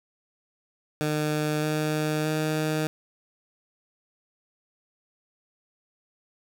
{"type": "tone with pitch steps", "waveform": "15% pulse", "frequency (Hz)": [151.9, 153.49, 155.09], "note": ["D#3", "D#3", "D#3"], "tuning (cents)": [-41, -23, -5], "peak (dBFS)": -18, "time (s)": [1.01, 2.87], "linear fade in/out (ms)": 0, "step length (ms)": 620, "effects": []}